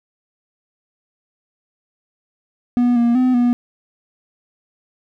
triangle tone with pitch steps, 243.7 / 236.5 / 254.1 / 242.6 Hz, B3 / A#3 / B3 / B3, -23 / +25 / +49 / -31 cents, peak -10 dBFS, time 2.77-3.53 s, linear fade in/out 0 ms, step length 190 ms, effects none

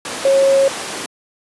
sine tone in noise, 545 Hz, C#5, 29 cents flat, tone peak -9 dBFS, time 0.25-0.68 s, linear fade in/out 2 ms, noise pink, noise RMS -24 dBFS, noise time 0.05-1.06 s, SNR +12 dB, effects high-pass 300 Hz 12 dB/octave + resampled to 24000 Hz

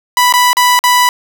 sawtooth tone with dropouts, 987.8 Hz, B5, in tune, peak -3 dBFS, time 0.17-1.09 s, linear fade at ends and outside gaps 1 ms, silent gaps 0.325-0.338 / 0.531-0.569 / 0.791-0.839 s, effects none

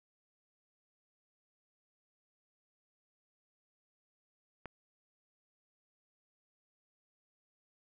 click, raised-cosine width 0.5 ms, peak -28 dBFS, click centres 4.657 s, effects none

